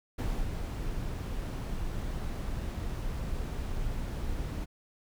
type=noise with ADSR envelope; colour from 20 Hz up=brown; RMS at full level=-30 dBFS; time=0.18-4.66 s; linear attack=11 ms; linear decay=290 ms; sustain=-4 dB; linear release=26 ms; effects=none